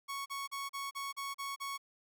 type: tone bursts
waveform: sawtooth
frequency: 1108.7 Hz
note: C#6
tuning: in tune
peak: -34 dBFS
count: 8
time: 0.08-1.779 s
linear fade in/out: 20 ms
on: 180 ms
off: 37 ms
effects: none